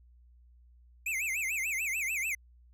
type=tone with vibrato; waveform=square; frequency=2349 Hz; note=D7; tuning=in tune; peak=-31 dBFS; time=1.06-2.35 s; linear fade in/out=5 ms; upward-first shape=sine; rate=6.8 Hz; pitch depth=230 cents each way; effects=added 60 Hz sine -56 dBFS peak until 2.73 s